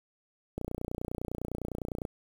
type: click train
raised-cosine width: 2 ms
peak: -21 dBFS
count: 45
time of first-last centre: 0.58-2.052 s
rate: 29.9 Hz
effects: 8-bit